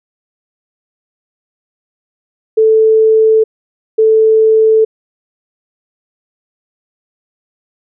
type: tone pair in turn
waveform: sine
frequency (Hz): 440 / 440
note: A4 / A4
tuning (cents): 0 / 0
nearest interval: unison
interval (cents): 0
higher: neither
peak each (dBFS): -5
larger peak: neither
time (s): 2.57-3.44 / 3.98-4.85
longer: neither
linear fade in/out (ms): 10
effects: none